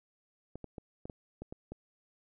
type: clicks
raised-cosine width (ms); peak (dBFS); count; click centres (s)
2; -29; 8; 0.556 / 0.643 / 0.782 / 1.055 / 1.098 / 1.42 / 1.525 / 1.72
effects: none